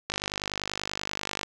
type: click train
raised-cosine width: 0.2 ms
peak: -12 dBFS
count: 68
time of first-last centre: 0.1-1.432 s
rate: 50.3 Hz
effects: none